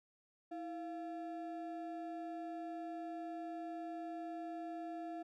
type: ring-modulated tone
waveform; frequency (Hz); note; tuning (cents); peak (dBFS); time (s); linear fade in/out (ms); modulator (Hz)
triangle; 511; C5; -41; -37; 0.51-5.23; 10; 185
effects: none